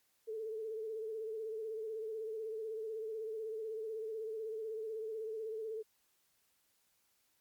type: tone with vibrato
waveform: sine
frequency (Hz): 440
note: A4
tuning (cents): 0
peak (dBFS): -38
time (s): 0.27-5.83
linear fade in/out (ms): 20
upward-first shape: sine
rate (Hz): 16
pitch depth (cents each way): 48
effects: white hiss -75 dBFS RMS until 7.4 s + MP3 96 kbps